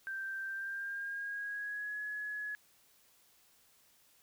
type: tone with pitch glide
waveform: sine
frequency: 1568 to 1690.3 Hz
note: G6 to G#6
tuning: 0 to +30 cents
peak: -37 dBFS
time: 0.07-2.55 s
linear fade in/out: 0 ms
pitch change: +130 cents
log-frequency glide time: 0.46-2.01 s
effects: white hiss -67 dBFS RMS until 4.22 s